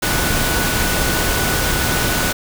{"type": "tone in noise", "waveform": "sine", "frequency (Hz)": 1480, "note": "F#6", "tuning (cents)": 0, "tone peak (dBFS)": -25, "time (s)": [0.02, 2.33], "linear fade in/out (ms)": 10, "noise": "pink", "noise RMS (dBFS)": -18, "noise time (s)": [0.02, 2.33], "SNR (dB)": -10, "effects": []}